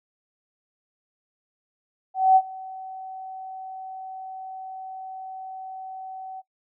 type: tone with ADSR envelope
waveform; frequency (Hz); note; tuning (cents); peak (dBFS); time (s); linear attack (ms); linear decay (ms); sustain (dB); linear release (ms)
sine; 758; F#5; +42; -11; 2.14-6.42; 220; 54; -23; 30
effects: noise-tail reverb RT60 0.1 s tail -20 dB re dry